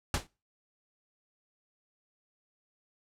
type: noise with exponential decay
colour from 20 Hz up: pink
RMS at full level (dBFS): -24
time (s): 0.14-0.27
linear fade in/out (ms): 2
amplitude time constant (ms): 28
effects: noise-tail reverb RT60 0.3 s tail -22 dB re dry + low-pass 9000 Hz 12 dB/octave